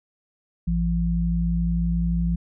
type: tone pair together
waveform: sine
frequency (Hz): 57.03 / 170.9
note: A#1 / F3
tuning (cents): -37 / -37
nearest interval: octave + perfect fifth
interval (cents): 1900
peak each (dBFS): -23 / -22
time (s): 0.67-2.36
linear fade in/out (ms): 10
effects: none